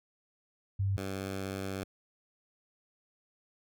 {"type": "tone pair in turn", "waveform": ["sine", "10% pulse"], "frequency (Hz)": [98, 96.54], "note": ["G2", "G2"], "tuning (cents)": [0, -26], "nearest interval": "unison", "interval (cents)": 26, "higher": "first", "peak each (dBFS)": -27, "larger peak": "neither", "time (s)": [[0.79, 0.97], [0.97, 1.84]], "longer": "second", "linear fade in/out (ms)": 10, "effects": []}